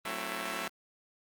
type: chord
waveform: 5% pulse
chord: F# half-diminished seventh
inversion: none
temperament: just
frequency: 185 / 222 / 266.4 / 333 Hz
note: F#3 / A3 / C4 / E4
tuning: 0 / +16 / +31 / +18 cents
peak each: -30 dBFS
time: 0.05-0.68 s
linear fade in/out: 2 ms
effects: Opus 24 kbps